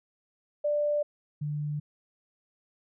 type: tone pair in turn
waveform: sine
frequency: 590 / 148.35 Hz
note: D5 / D3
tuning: +8 / +18 cents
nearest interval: 2 octaves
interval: 2390 cents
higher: first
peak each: -24 / -29 dBFS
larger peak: first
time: 0.64-1.03 / 1.41-1.8 s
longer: neither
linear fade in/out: 10 ms
effects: none